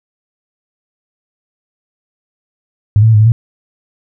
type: tone with pitch steps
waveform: sine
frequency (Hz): 104.1 / 111.1 / 112.3 / 105.8 / 109.1 / 115.9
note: G#2 / A2 / A2 / G#2 / A2 / A#2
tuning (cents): +5 / +17 / +36 / +33 / -14 / -10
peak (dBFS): -4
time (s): 2.96-3.32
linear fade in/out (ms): 0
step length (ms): 60
effects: none